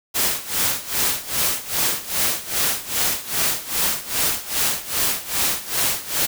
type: noise with tremolo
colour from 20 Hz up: white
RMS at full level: -19 dBFS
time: 0.14-6.27 s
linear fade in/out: 20 ms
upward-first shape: sine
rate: 2.5 Hz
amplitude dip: 85%
effects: none